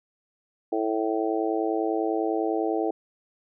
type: harmonic tone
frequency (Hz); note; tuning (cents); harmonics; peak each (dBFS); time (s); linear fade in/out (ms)
110; A2; 0; 3 / 4 / 5 / 6 / 7; -27 / -28 / -34 / -32 / -31; 0.72-2.91; 5
effects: none